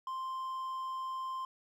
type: tone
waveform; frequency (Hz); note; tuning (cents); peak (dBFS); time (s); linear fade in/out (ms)
triangle; 1046.5; C6; 0; -34; 0.07-1.45; 2
effects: none